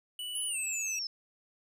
square tone with pitch glide, 2960 to 2622 Hz, F#7 to E7, 0 to -10 cents, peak -37 dBFS, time 0.19-0.99 s, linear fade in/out 2 ms, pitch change -210 cents, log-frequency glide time 0.49-0.57 s
sine exponential sweep, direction down, 10830 to 5180 Hz, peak -33 dBFS, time 0.35-1.07 s, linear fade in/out 2 ms
effects none

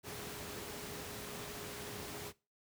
sine tone in noise, 414.7 Hz, G#4, 3 cents flat, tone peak -51 dBFS, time 0.03-2.33 s, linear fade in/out 50 ms, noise pink, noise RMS -45 dBFS, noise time 0.03-2.33 s, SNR -9 dB, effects noise-tail reverb RT60 0.3 s tail -21 dB re dry + high-pass 80 Hz 12 dB/octave

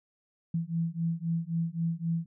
sine beating tone pair, 164.5 / 168.3 Hz, E3 / E3, -3 / +36 cents, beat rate 3.8 Hz, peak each -31 dBFS, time 0.54-2.26 s, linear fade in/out 5 ms, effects none

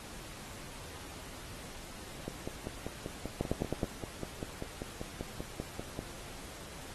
two click trains, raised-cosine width 2 ms, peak -24 / -17 dBFS, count 20 / 5, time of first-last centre 2.28-5.991 / 3.41-3.832 s, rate 5.12 / 9.48 Hz, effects pink hiss -48 dBFS RMS until 6.94 s + AAC 32 kbps

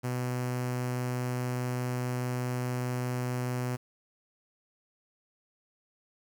sawtooth tone with notch filter, 124.8 Hz, B2, 19 cents sharp, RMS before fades -32 dBFS, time 0.03-3.77 s, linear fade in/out 20 ms, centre 3600 Hz, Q 1.8, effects 10-bit

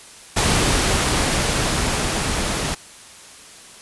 pink noise with level ramp, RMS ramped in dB -17 to -23 dBFS, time 0.36-2.75 s, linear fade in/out 10 ms, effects white hiss -42 dBFS RMS until 3.81 s + resampled to 24000 Hz

